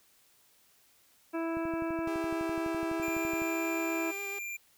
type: harmonic tone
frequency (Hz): 329.6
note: E4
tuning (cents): 0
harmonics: 1 / 2 / 3 / 4 / 5 / 7 / 8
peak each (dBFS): -32 / -38 / -42 / -44 / -46 / -49 / -50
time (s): 1.33-4.12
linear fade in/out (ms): 20
type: click train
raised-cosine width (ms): 3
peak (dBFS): -31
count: 23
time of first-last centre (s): 1.57-3.419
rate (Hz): 11.9
type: tone with vibrato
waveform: sawtooth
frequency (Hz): 398.8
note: G4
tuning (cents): +30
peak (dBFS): -37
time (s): 2.07-4.39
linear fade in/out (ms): 5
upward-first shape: sine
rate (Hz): 7.1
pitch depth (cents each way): 18
type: tone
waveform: square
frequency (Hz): 2382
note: D7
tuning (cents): +24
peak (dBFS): -37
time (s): 3.02-4.57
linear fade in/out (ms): 10
effects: white hiss -65 dBFS RMS until 4.77 s